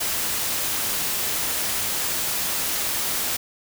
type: noise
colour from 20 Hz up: white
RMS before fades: -25 dBFS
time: 0-3.37 s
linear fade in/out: 10 ms
effects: none